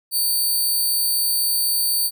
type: tone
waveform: 5% pulse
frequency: 4564 Hz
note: C#8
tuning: 50 cents sharp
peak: -11 dBFS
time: 0.11-2.11 s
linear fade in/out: 50 ms
effects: none